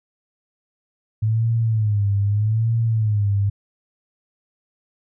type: tone with vibrato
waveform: sine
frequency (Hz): 107.3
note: A2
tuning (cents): -43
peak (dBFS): -16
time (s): 1.22-3.5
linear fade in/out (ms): 10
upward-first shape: sine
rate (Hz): 0.81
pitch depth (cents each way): 120
effects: none